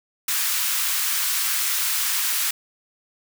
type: high-pass noise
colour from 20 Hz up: white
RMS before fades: -23 dBFS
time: 0.28-2.51 s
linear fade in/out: 5 ms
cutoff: 1100 Hz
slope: 24 dB/octave
effects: none